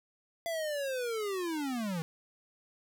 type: linear sweep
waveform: square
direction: down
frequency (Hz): 680 to 155.56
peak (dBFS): -33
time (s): 0.46-2.02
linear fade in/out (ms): 0
effects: none